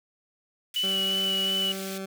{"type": "high-pass noise", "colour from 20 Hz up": "pink", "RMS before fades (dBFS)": -40, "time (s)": [0.74, 1.98], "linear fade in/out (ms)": 2, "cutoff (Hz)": 2200, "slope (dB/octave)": 24}
{"type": "tone with vibrato", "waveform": "sine", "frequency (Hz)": 2960, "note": "F#7", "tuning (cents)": 0, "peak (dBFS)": -24, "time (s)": [0.76, 1.72], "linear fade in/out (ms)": 2, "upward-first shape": "sine", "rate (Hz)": 2.8, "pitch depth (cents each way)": 18}
{"type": "tone", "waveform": "20% pulse", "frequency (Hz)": 192.5, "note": "G3", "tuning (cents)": -31, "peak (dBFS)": -28, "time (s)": [0.83, 2.06], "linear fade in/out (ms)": 10}
{"effects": []}